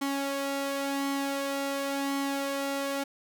sawtooth tone with flanger, 277.2 Hz, C#4, in tune, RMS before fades -31 dBFS, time 0.01-3.04 s, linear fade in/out 10 ms, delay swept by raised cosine 0.94 to 2.14 ms, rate 0.93 Hz, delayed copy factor +0.5, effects none

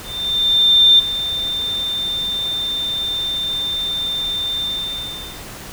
sine tone with ADSR envelope, 3589 Hz, A7, 34 cents sharp, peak -6 dBFS, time 0.03-5.44 s, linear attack 960 ms, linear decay 12 ms, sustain -13 dB, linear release 800 ms, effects pink hiss -34 dBFS RMS until 5.72 s

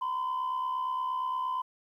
sine tone pair together, 954 / 1022.6 Hz, A#5 / C6, +40 / -40 cents, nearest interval minor second, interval 120 cents, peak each -35 / -28 dBFS, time 0.01-1.62 s, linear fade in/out 10 ms, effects tanh soft clip ceiling -26 dBFS + 11-bit

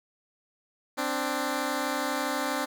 10% pulse tone pair together, 261.7 / 294 Hz, C4 / D4, 0 / +2 cents, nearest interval major second, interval 202 cents, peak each -22 dBFS, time 0.97-2.66 s, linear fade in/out 20 ms, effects none

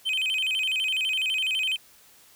triangle tone with vibrato, 2797 Hz, F7, 2 cents sharp, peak -22 dBFS, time 0.05-1.77 s, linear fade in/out 20 ms, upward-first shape square, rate 12 Hz, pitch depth 180 cents each way, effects white hiss -55 dBFS RMS until 2.35 s

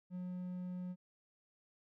triangle tone, 180.8 Hz, F#3, 40 cents flat, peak -38 dBFS, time 0.1-0.96 s, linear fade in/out 50 ms, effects none

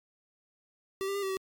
square tone with pitch steps, 387 / 395.9 / 401.6 / 385 / 381.5 Hz, G4 / G4 / G4 / G4 / G4, -22 / +17 / +42 / -31 / -47 cents, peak -31 dBFS, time 1.01-1.37 s, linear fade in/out 0 ms, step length 72 ms, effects MP3 96 kbps

